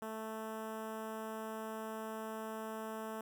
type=tone with notch filter; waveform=10% pulse; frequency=220 Hz; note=A3; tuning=in tune; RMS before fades=-43 dBFS; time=0.02-3.21 s; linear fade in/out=2 ms; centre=4300 Hz; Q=0.51; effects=none